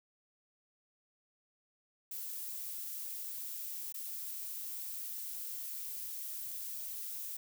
violet noise with dropouts, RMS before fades -42 dBFS, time 2.11-7.37 s, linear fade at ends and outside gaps 5 ms, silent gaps 3.925-3.942 s, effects none

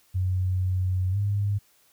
sine tone with pitch glide, 92.5 to 101.46 Hz, F#2 to G#2, 0 to -40 cents, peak -22 dBFS, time 0.14-1.59 s, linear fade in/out 20 ms, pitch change +160 cents, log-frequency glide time 1.11-1.17 s, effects white hiss -62 dBFS RMS until 1.92 s

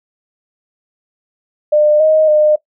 sine tone with pitch steps, 601 / 625 / 607 Hz, D5 / D#5 / D#5, +40 / +8 / -43 cents, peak -7 dBFS, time 1.72-2.56 s, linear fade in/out 10 ms, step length 280 ms, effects noise-tail reverb RT60 0.1 s tail -18 dB re dry

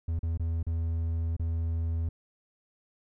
triangle tone with dropouts, 82.41 Hz, E2, in tune, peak -25 dBFS, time 0.08-2.09 s, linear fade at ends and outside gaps 5 ms, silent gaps 0.192-0.23 / 0.375-0.396 / 0.629-0.666 / 1.366-1.395 s, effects none

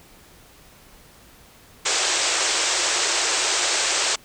white band-pass noise, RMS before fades -22 dBFS, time 1.85-4.16 s, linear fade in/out 10 ms, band 320 to 8300 Hz, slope 96 dB/octave, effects pink hiss -50 dBFS RMS until 4.24 s

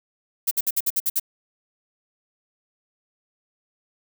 violet noise bursts, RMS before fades -21 dBFS, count 8, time 0.47-1.198 s, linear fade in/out 10 ms, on 42 ms, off 56 ms, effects none

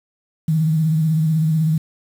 sine tone with vibrato, 158.1 Hz, D#3, 28 cents sharp, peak -14 dBFS, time 0.48-1.78 s, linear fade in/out 5 ms, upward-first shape sine, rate 16 Hz, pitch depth 54 cents each way, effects 7-bit

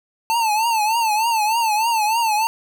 square tone with vibrato, 887 Hz, A5, 14 cents sharp, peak -17 dBFS, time 0.3-2.47 s, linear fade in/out 0 ms, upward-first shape triangle, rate 3.3 Hz, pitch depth 120 cents each way, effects none

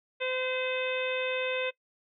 harmonic tone, 513 Hz, C5, 34 cents flat, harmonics 1 / 2 / 3 / 4 / 5 / 6 / 7, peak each -31 / -42 / -39 / -38 / -35 / -46 / -40 dBFS, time 0.2-1.71 s, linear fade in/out 20 ms, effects noise-tail reverb RT60 0.1 s tail -21 dB re dry

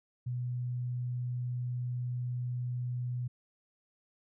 sine tone, 123.47 Hz, B2, in tune, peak -32 dBFS, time 0.26-3.28 s, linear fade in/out 10 ms, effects none

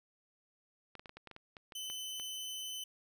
clicks, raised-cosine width 0.3 ms, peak -33 dBFS, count 12, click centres 0.953 / 0.995 / 1.058 / 1.094 / 1.17 / 1.273 / 1.313 / 1.364 / 1.568 / 1.722 / 1.9 / 2.198 s
sawtooth tone, 3036 Hz, F#7, 44 cents sharp, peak -37 dBFS, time 1.75-2.84 s, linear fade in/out 5 ms
effects none

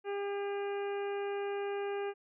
harmonic tone, 402.2 Hz, G4, 44 cents sharp, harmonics 1 / 2 / 3 / 4 / 5 / 6 / 7, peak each -34 / -42 / -49 / -48 / -54 / -51 / -54 dBFS, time 0.04-2.14 s, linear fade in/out 50 ms, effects none

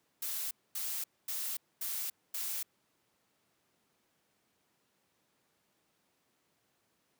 blue noise bursts, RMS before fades -37 dBFS, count 5, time 0.22-2.63 s, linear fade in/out 5 ms, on 290 ms, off 240 ms, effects pink hiss -75 dBFS RMS until 7.19 s + high-pass 150 Hz 12 dB/octave

